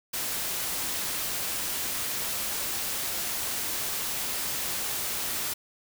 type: noise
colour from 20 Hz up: white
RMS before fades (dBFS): -31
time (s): 0.13-5.54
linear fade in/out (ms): 10
effects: none